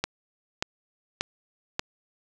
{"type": "click train", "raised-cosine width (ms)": 0.2, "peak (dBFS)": -8, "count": 4, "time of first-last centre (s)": [0.04, 1.794], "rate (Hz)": 1.71, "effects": []}